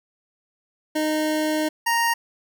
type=tone pair in turn; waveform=25% pulse; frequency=308.7 / 931.2 Hz; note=D#4 / A#5; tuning=-14 / -2 cents; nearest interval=octave + perfect fifth; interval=1912 cents; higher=second; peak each=-17 / -15 dBFS; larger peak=second; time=0.95-1.69 / 1.86-2.14 s; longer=first; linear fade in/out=10 ms; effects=none